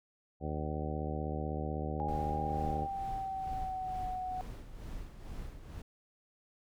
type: harmonic tone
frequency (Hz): 76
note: D#2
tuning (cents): -40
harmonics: 1 / 2 / 3 / 4 / 5 / 6 / 7 / 8 / 10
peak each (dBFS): -38 / -40 / -43 / -44 / -45 / -45 / -45 / -47 / -44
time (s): 0.4-2.88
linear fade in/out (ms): 50
type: tone with pitch glide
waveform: sine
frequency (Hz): 817 to 740.6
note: G#5 to F#5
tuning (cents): -29 to +1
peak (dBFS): -35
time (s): 2-4.41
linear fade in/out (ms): 0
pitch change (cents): -170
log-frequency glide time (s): 2.12-4.06
type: noise with tremolo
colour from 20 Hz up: brown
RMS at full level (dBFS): -42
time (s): 2.08-5.82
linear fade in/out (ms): 5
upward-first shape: sine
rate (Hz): 2.2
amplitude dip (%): 60
effects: none